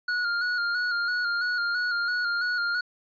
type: tone with vibrato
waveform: square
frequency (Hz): 1432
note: F6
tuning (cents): +43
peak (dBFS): -25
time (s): 0.08-2.81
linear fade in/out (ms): 5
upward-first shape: square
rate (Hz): 3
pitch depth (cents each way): 35
effects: resampled to 11025 Hz